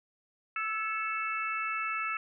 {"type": "harmonic tone with a mistuned harmonic", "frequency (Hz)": 440.2, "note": "A4", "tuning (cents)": 1, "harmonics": [3, 4, 5, 6], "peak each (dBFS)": [-33, -41, -38, -36], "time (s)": [0.56, 2.17], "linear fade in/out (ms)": 2, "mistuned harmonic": 4, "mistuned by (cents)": -51, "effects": []}